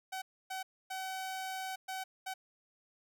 sawtooth tone bursts at uneven times, 758 Hz, F#5, 42 cents sharp, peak -34 dBFS, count 5, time 0.12-0.22 / 0.5-0.63 / 0.9-1.76 / 1.88-2.04 / 2.26-2.34 s, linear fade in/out 10 ms, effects none

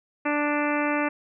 harmonic tone, 294.2 Hz, D4, 3 cents sharp, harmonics 1 / 2 / 3 / 4 / 5 / 6 / 7 / 8 / 9, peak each -26 / -29 / -31 / -32 / -33 / -34 / -34 / -35 / -36 dBFS, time 0.25-1.09 s, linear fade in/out 10 ms, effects none

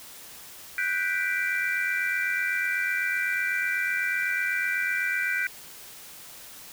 sine chord, G major seventh, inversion third, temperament equal, 1480 / 1568 / 1975.5 / 2349 Hz, F#6 / G6 / B6 / D7, 0 / 0 / 0 / 0 cents, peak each -30 dBFS, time 0.78-5.47 s, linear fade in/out 2 ms, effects white hiss -45 dBFS RMS until 6.72 s

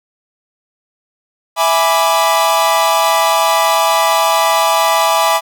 45% pulse chord, E dominant seventh, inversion none, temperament equal, 659.3 / 830.6 / 987.8 / 1174.7 Hz, E5 / G#5 / B5 / D6, 0 / 0 / 0 / 0 cents, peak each -16 dBFS, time 1.56-5.41 s, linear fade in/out 50 ms, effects none

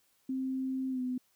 sine tone with pitch glide, 262.5 to 252.5 Hz, C4 to B3, +6 to +39 cents, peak -31 dBFS, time 0.29-1.18 s, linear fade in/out 5 ms, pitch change -67 cents, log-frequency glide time 0.9-1.01 s, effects white hiss -71 dBFS RMS until 1.35 s

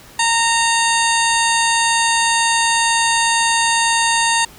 harmonic tone with a mistuned harmonic, 922 Hz, A#5, 19 cents flat, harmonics 1 / 2 / 3 / 4 / 5 / 7 / 8 / 9 / 10, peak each -17 / -20 / -22 / -23 / -24 / -25 / -26 / -27 / -27 dBFS, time 0.19-4.45 s, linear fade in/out 5 ms, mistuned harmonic 8, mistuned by -36 cents, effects pink hiss -42 dBFS RMS until 4.58 s

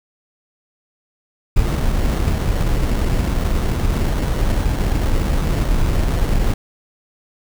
brown noise with sample-and-hold, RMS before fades -17 dBFS, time 1.56-6.54 s, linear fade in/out 5 ms, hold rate 2450 Hz, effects none

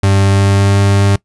40% pulse tone with pitch glide, 98 to 99.54 Hz, G2 to G2, 0 to +27 cents, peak -7 dBFS, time 0.03-1.16 s, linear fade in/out 5 ms, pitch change +27 cents, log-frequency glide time 0.2-0.73 s, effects noise-tail reverb RT60 0.1 s tail -21 dB re dry + resampled to 24000 Hz

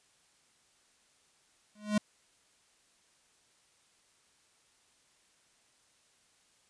square tone with exponential growth, 210 Hz, G#3, 19 cents sharp, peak -23 dBFS, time 1.75-1.98 s, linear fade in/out 5 ms, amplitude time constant 50 ms, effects white hiss -68 dBFS RMS until 6.69 s + resampled to 22050 Hz

